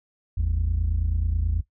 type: tone pair together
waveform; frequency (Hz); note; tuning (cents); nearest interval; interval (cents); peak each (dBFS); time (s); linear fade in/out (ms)
sine; 51.82 / 81.1; G#1 / E2; -3 / -28; minor sixth; 775; -22; 0.37-1.61; 10
effects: noise-tail reverb RT60 0.1 s tail -17 dB re dry + tanh soft clip ceiling -17 dBFS